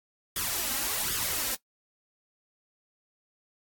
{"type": "noise with flanger", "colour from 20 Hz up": "white", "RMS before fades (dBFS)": -30, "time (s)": [0.36, 1.55], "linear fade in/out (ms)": 2, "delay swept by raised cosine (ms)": [0.59, 3.79], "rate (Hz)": 1.3, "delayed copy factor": 0.7, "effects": ["noise-tail reverb RT60 0.1 s tail -18 dB re dry", "AAC 64 kbps"]}